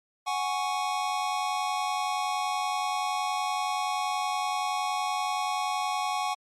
square chord, F# suspended second, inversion none, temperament equal, 740 / 830.6 / 1108.7 Hz, F#5 / G#5 / C#6, 0 / 0 / 0 cents, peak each -32 dBFS, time 0.26-6.35 s, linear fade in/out 20 ms, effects low-pass 9000 Hz 12 dB/octave + MP3 96 kbps

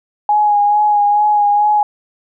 sine tone with vibrato, 830.6 Hz, G#5, in tune, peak -9 dBFS, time 0.29-1.83 s, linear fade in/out 2 ms, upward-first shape sine, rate 2.3 Hz, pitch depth 24 cents each way, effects none

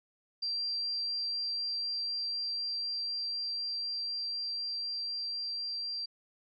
sine tone with level ramp, 4724 Hz, D8, 9 cents sharp, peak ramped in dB -31 to -34 dBFS, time 0.42-6.06 s, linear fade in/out 10 ms, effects none

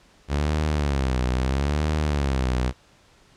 sawtooth tone with vibrato, 69.3 Hz, C#2, in tune, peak -17 dBFS, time 0.28-2.73 s, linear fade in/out 50 ms, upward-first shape sine, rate 0.76 Hz, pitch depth 180 cents each way, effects pink hiss -56 dBFS RMS until 3.36 s + low-pass 7000 Hz 12 dB/octave

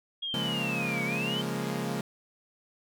sine linear two-way sweep, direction down then up, 3292 to 2217 to 3117 Hz, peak -31 dBFS, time 0.22-1.42 s, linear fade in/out 10 ms, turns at 1.04 s
sawtooth chord, Bb minor seventh, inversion first, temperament equal, 138.59 / 174.61 / 207.7 / 233.1 Hz, Db3 / F3 / Ab3 / Bb3, 0 / 0 / 0 / 0 cents, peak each -32 dBFS, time 0.34-2.01 s, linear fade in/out 2 ms
effects none

